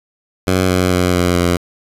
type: tone with pitch steps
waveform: 10% pulse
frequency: 92.8 / 91.47 / 90.16 / 88.87 / 87.59 Hz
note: F#2 / F#2 / F#2 / F2 / F2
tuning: +6 / -19 / -44 / +31 / +6 cents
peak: -4 dBFS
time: 0.47-1.57 s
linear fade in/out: 5 ms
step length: 220 ms
effects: resampled to 32000 Hz